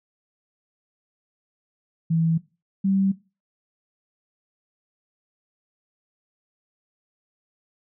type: tone pair in turn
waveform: sine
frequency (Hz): 163.6 / 193.94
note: E3 / G3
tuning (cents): -13 / -18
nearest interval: minor third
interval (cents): 295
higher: second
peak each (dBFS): -18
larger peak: neither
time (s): 2.1-2.38 / 2.84-3.12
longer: neither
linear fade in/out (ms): 10
effects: noise-tail reverb RT60 0.3 s tail -19 dB re dry